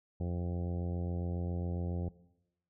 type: harmonic tone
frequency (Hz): 87.31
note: F2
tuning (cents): 0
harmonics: 1 / 2 / 3 / 4 / 5 / 6 / 7 / 8 / 9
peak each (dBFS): -34 / -38 / -47 / -46 / -48 / -49 / -55 / -55 / -56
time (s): 0.2-2.09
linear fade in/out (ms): 5
effects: noise-tail reverb RT60 0.9 s tail -19 dB re dry